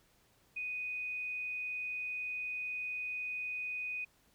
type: tone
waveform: sine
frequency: 2489 Hz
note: D#7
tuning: in tune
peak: -36 dBFS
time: 0.56-4.05 s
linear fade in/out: 10 ms
effects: pink hiss -69 dBFS RMS until 4.34 s